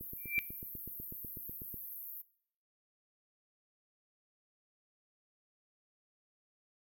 pink band-pass noise, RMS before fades -46 dBFS, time 0-2.22 s, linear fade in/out 10 ms, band 12000 to 16000 Hz, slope 96 dB/octave
click train, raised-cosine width 3 ms, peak -35 dBFS, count 15, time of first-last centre 0.01-1.743 s, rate 8.08 Hz
sine tone with exponential growth, 2349 Hz, D7, in tune, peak -26 dBFS, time 0.18-0.39 s, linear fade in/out 0 ms, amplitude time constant 45 ms
effects noise-tail reverb RT60 0.6 s tail -20 dB re dry

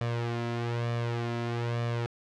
sawtooth tone with flanger, 118 Hz, A#2, 22 cents sharp, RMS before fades -31 dBFS, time 0.01-2.06 s, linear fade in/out 0 ms, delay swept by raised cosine 1.7 to 3 ms, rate 1.1 Hz, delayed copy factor +0.65, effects low-pass 4000 Hz 12 dB/octave

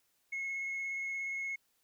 sine tone with vibrato, 2175 Hz, C#7, 33 cents flat, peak -33 dBFS, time 0.32-1.56 s, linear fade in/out 10 ms, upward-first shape triangle, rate 17 Hz, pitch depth 12 cents each way, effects tanh soft clip ceiling -33 dBFS + white hiss -75 dBFS RMS until 1.83 s

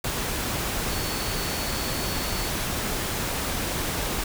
sine tone in noise, 4435 Hz, C#8, in tune, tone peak -37 dBFS, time 0.89-2.5 s, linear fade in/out 5 ms, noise pink, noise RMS -28 dBFS, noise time 0.04-4.24 s, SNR -12 dB, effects none

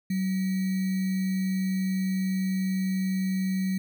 sine tone with sample-and-hold, 188.7 Hz, F#3, 34 cents sharp, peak -24 dBFS, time 0.1-3.78 s, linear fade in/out 5 ms, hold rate 2100 Hz, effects none

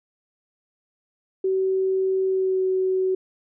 sine tone with pitch glide, 380 to 375.4 Hz, F#4 to F#4, +46 to +25 cents, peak -19 dBFS, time 1.44-3.15 s, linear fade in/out 5 ms, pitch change -21 cents, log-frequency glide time 2.26-2.63 s, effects none

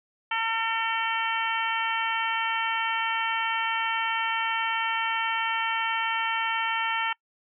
harmonic tone with a mistuned harmonic, 452.3 Hz, A4, 48 cents sharp, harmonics 2 / 3 / 4 / 5 / 6 / 7, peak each -29 / -31 / -32 / -33 / -34 / -34 dBFS, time 0.31-7.13 s, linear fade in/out 5 ms, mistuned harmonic 7, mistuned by -40 cents, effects noise-tail reverb RT60 0.1 s tail -25 dB re dry

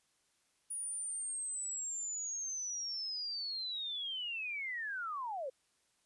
sine linear sweep, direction down, 9720 to 493.9 Hz, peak -37 dBFS, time 0.7-5.5 s, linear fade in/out 10 ms, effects white hiss -75 dBFS RMS until 6.05 s + resampled to 24000 Hz

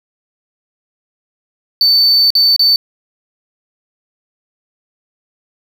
triangle tone with dropouts, 4531 Hz, C#8, 37 cents sharp, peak -6 dBFS, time 1.81-2.76 s, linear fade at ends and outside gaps 1 ms, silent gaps 2.304-2.352 / 2.563-2.594 s, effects none

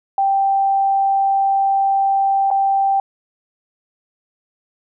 sine tone with dropouts, 784 Hz, G5, in tune, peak -13 dBFS, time 0.18-3 s, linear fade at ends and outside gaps 2 ms, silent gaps 2.504-2.512 s, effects none

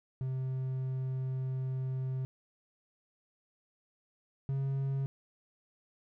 triangle tone pair in turn, 130.7 / 136.09 Hz, C3 / C#3, -1 / -32 cents, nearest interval minor second, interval 69 cents, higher second, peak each -30 / -28 dBFS, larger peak second, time 0.21-2.25 / 4.49-5.06 s, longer first, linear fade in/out 0 ms, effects none

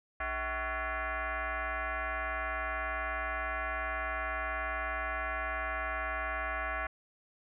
sine tone with frequency modulation, 293.7 Hz, D4, in tune, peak -32 dBFS, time 0.2-6.87 s, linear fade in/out 5 ms, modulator 352 Hz, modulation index 5.3, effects none

